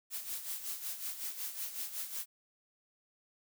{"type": "noise with tremolo", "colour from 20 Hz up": "blue", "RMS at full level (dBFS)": -38, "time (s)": [0.1, 2.26], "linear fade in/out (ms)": 50, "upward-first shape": "sine", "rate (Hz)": 5.4, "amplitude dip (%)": 65, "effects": []}